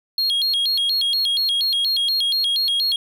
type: tone with vibrato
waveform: triangle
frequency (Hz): 3742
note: A#7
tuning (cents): +6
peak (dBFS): -16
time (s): 0.18-2.96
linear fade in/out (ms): 2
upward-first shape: square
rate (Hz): 4.2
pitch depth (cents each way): 230
effects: none